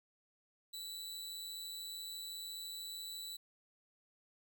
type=tone with amplitude modulation; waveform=sawtooth; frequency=3951 Hz; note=B7; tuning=in tune; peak=-38 dBFS; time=0.73-3.37 s; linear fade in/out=10 ms; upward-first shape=sine; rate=174 Hz; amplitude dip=55%; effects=none